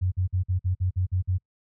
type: tone bursts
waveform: sine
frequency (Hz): 92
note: F#2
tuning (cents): -9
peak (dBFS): -21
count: 9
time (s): 0.01-1.384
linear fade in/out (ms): 20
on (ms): 110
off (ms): 48
effects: noise-tail reverb RT60 0.1 s tail -26 dB re dry